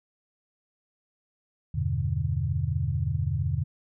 sine chord, E minor seventh, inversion none, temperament equal, 82.41 / 98 / 123.47 / 146.83 Hz, E2 / G2 / B2 / D3, 0 / 0 / 0 / 0 cents, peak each -30 dBFS, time 1.74-3.64 s, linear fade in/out 10 ms, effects none

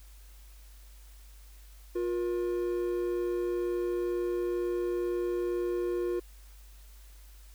triangle tone pair together, 354.9 / 477 Hz, F4 / A#4, +28 / +40 cents, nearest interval perfect fourth, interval 512 cents, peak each -27 / -34 dBFS, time 1.95-6.2 s, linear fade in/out 10 ms, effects added 50 Hz sine -49 dBFS peak until 7.54 s + white hiss -60 dBFS RMS until 7.54 s

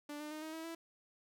sawtooth tone with pitch steps, 293.7 / 300.7 / 307.9 / 315.3 / 322.9 / 330.6 Hz, D4 / D4 / D#4 / D#4 / E4 / E4, 0 / +41 / -18 / +23 / -36 / +5 cents, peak -39 dBFS, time 0.09-0.75 s, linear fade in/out 5 ms, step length 110 ms, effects none

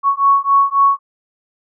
sine beating tone pair, 1108.7 / 1112.4 Hz, C#6 / C#6, 0 / +6 cents, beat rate 3.7 Hz, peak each -13 dBFS, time 0.03-0.99 s, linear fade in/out 50 ms, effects none

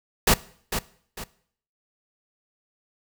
pink noise with echo, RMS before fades -17 dBFS, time 0.27-0.34 s, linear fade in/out 5 ms, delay 450 ms, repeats 2, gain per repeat -9 dB, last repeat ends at 1.24 s, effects noise-tail reverb RT60 0.6 s tail -20 dB re dry

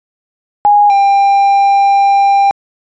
sine / triangle tone pair in turn, 824 / 795.3 Hz, G#5 / G5, -14 / +25 cents, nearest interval minor second, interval 61 cents, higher first, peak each -4 dBFS, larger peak neither, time 0.65-0.9 / 0.9-2.51 s, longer second, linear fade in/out 0 ms, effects resampled to 16000 Hz

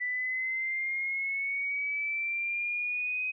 sine linear sweep, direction up, 1975.5 to 2521 Hz, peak -29 dBFS, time 0-3.32 s, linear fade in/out 20 ms, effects none

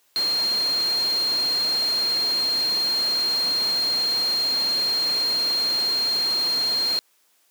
sine tone in noise, 4210 Hz, C8, 10 cents sharp, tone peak -20 dBFS, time 0.16-6.99 s, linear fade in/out 0 ms, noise pink, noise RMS -33 dBFS, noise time 0.16-6.99 s, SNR +10 dB, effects white hiss -63 dBFS RMS until 7.5 s + high-pass 300 Hz 12 dB/octave

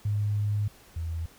sine tone pair in turn, 103.83 / 82.41 Hz, G#2 / E2, 0 / 0 cents, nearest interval major third, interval 400 cents, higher first, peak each -24 / -29 dBFS, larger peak first, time 0.05-0.68 / 0.96-1.26 s, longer first, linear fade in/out 5 ms, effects pink hiss -55 dBFS RMS until 1.38 s

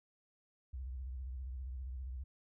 sine tone with vibrato, 64.2 Hz, C2, 32 cents flat, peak -40 dBFS, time 0.73-2.24 s, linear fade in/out 10 ms, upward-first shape sine, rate 15 Hz, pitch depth 140 cents each way, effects none

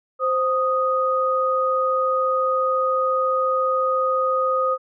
sine tone pair together, 521.8 / 1244 Hz, C5 / D#6, -5 / -1 cents, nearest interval octave + minor third, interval 1504 cents, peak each -21 / -20 dBFS, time 0.19-4.78 s, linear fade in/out 50 ms, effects none

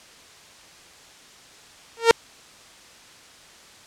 sawtooth tone with exponential growth, 460 Hz, A#4, 23 cents flat, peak -3 dBFS, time 1.97-2.11 s, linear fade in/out 0 ms, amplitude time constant 30 ms, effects white hiss -48 dBFS RMS until 3.86 s + low-pass 7000 Hz 12 dB/octave

